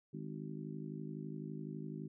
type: harmonic tone with a mistuned harmonic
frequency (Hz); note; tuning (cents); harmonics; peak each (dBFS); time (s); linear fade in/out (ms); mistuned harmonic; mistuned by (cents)
51.91; G#1; 0; 3 / 4 / 5 / 6 / 7; -45 / -47 / -49 / -51 / -52; 0.13-2.08; 10; 7; +64
effects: none